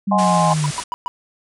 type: exponential sweep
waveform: sine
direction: down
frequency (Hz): 200.9 to 144.7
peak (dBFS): -17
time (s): 0.07-0.71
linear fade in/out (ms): 10
type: chord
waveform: sine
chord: Ab dominant seventh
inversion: second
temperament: equal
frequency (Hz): 622.3 / 740 / 830.6 / 1046.5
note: Eb5 / Gb5 / Ab5 / C6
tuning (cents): 0 / 0 / 0 / 0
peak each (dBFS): -21 / -23 / -18 / -19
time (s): 0.11-0.54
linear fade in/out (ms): 10
type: low-pass noise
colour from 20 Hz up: white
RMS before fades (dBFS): -30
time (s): 0.18-0.84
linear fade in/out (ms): 10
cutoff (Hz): 10000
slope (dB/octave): 96
type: tone bursts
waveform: triangle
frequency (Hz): 981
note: B5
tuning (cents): -12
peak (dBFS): -19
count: 5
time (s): 0.5-1.08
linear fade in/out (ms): 0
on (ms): 20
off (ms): 120
effects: none